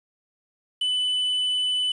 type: tone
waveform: triangle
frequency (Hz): 2996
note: F#7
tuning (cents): +21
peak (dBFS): -20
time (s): 0.81-1.92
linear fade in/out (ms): 5
effects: resampled to 24000 Hz + 8-bit